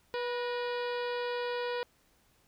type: harmonic tone with a mistuned harmonic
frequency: 487.2 Hz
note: B4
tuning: 24 cents flat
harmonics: 1 / 2 / 3 / 4 / 5 / 6 / 7 / 8 / 9 / 10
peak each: -33 / -39 / -43 / -45 / -47 / -49 / -50 / -51 / -52 / -53 dBFS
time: 0.14-1.83 s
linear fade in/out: 0 ms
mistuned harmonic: 4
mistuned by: -71 cents
effects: pink hiss -68 dBFS RMS until 2.47 s